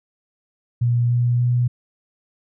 sine tone with pitch steps, 120 / 121.18 / 122.38 Hz, B2 / B2 / B2, -49 / -32 / -15 cents, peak -15 dBFS, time 0.81-1.68 s, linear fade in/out 10 ms, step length 290 ms, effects none

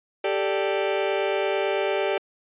sawtooth chord, G suspended second, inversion none, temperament just, 392 / 441 / 588 Hz, G4 / A4 / D5, 0 / +4 / +2 cents, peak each -21 / -24 / -22 dBFS, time 0.24-2.18 s, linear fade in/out 5 ms, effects resampled to 8000 Hz

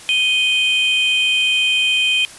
triangle tone pair together, 2489 / 3133 Hz, D#7 / G7, 0 / -2 cents, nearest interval major third, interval 398 cents, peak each -15 dBFS, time 0.09-2.25 s, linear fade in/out 0 ms, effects white hiss -38 dBFS RMS until 2.38 s + resampled to 24000 Hz

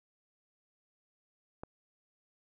click, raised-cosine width 1 ms, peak -27 dBFS, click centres 1.635 s, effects none

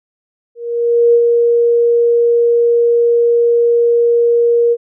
sine tone with ADSR envelope, 471.4 Hz, A#4, 19 cents sharp, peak -5 dBFS, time 0.55-4.77 s, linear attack 590 ms, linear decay 61 ms, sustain -3 dB, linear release 49 ms, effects none

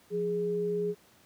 sine tone pair together, 175.27 / 415.3 Hz, F3 / G#4, +6 / 0 cents, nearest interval octave + minor third, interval 1494 cents, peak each -35 / -28 dBFS, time 0.1-0.95 s, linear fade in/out 50 ms, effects pink hiss -61 dBFS RMS until 1.25 s + high-pass 100 Hz 12 dB/octave

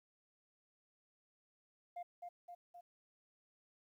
sine tone with echo, 702 Hz, F5, 9 cents sharp, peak -40 dBFS, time 1.96-2.03 s, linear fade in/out 10 ms, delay 260 ms, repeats 3, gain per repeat -4 dB, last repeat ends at 2.81 s, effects tanh soft clip ceiling -42 dBFS + 13-bit

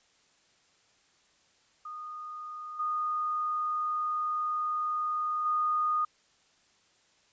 sine tone with level steps, 1231 Hz, D#6, 19 cents flat, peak -38 / -28 / -25 dBFS, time 1.85-6.05 s, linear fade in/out 5 ms, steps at 2.79 / 5.45 s, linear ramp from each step 10 ms, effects white hiss -66 dBFS RMS until 7.32 s + resampled to 16000 Hz

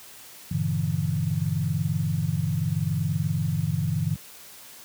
sine chord, E half-diminished seventh, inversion first, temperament equal with one note detuned, 98 / 116.54 / 144.06 / 164.81 Hz, G2 / Bb2 / D3 / E3, 0 / 0 / -33 / 0 cents, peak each -29 / -31 / -27 / -27 dBFS, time 0.51-4.16 s, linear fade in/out 5 ms, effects white hiss -46 dBFS RMS until 4.84 s + high-pass 60 Hz 12 dB/octave

